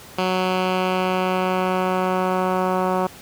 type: tone with low-pass filter sweep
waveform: 10% pulse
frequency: 185 Hz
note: F#3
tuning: in tune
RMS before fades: -21 dBFS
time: 0.18-3.07 s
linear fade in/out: 5 ms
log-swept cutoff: 3700 to 1200 Hz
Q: 1.2
effects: pink hiss -42 dBFS RMS until 3.21 s + high-pass 80 Hz 12 dB/octave